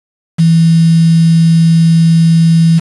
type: tone with quantisation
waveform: sine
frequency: 164.81 Hz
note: E3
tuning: in tune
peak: -4 dBFS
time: 0.38-2.8 s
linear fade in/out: 20 ms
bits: 4
effects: resampled to 24000 Hz